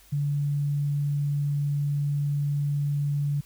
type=tone; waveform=sine; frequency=144.1 Hz; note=D3; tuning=33 cents flat; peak=-23 dBFS; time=0.12-3.41 s; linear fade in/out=10 ms; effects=added 50 Hz sine -57 dBFS peak until 3.45 s + white hiss -56 dBFS RMS until 3.45 s